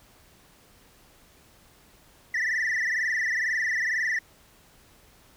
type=tone with frequency modulation; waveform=sine; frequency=1880 Hz; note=A#6; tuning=14 cents sharp; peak=-21 dBFS; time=2.34-4.19 s; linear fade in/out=5 ms; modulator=22.1 Hz; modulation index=6; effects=tanh soft clip ceiling -23 dBFS + pink hiss -57 dBFS RMS until 5.36 s